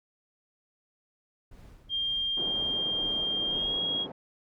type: noise with tremolo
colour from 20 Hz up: brown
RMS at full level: -47 dBFS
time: 1.51-3.78 s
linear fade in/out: 5 ms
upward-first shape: sine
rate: 2 Hz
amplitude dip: 60%
type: tone with pitch glide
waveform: sine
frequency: 3200 to 3286 Hz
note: G7 to G#7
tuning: +35 to -19 cents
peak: -27 dBFS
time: 1.89-4.07 s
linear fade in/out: 50 ms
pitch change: +46 cents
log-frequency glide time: 3.48-3.73 s
type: band-pass noise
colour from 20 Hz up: pink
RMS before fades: -41 dBFS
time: 2.37-4.12 s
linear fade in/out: 5 ms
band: 210 to 640 Hz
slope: 12 dB/octave
effects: none